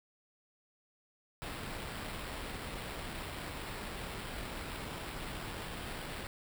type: noise with sample-and-hold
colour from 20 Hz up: pink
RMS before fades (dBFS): -42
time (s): 1.42-6.27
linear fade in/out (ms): 0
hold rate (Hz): 6300
effects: none